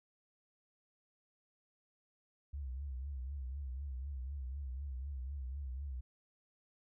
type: tone with vibrato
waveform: sine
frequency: 67.2 Hz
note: C2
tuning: 47 cents sharp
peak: -39 dBFS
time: 2.53-6.01 s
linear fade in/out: 10 ms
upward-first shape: triangle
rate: 4 Hz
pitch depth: 150 cents each way
effects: none